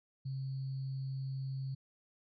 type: tone with sample-and-hold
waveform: sine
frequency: 133.9 Hz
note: C3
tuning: 40 cents sharp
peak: -36 dBFS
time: 0.25-1.75 s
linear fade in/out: 10 ms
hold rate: 4410 Hz
effects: resampled to 16000 Hz